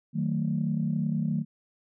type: chord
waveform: sine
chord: D# diminished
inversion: none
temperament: just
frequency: 155.56 / 186.68 / 224 Hz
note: D#3 / F#3 / A3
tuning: 0 / +16 / +31 cents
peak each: -28 / -30 / -29 dBFS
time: 0.13-1.45 s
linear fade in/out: 50 ms
effects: tanh soft clip ceiling -16 dBFS